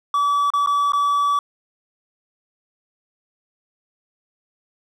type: tone with dropouts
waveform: triangle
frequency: 1148 Hz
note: D6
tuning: 40 cents flat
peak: -14 dBFS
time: 0.14-1.39 s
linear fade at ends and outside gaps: 2 ms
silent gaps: 0.503-0.536 / 0.662-0.672 / 0.921-0.933 s
effects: none